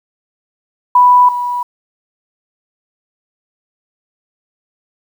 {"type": "tone pair in turn", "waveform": "sine", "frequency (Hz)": [987.8, 977.6], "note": ["B5", "B5"], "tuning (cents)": [0, -18], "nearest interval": "unison", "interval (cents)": 18, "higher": "first", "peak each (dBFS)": [-4, -15], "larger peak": "first", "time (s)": [[0.95, 1.29], [1.29, 1.63]], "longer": "neither", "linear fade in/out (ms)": 5, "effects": ["7-bit"]}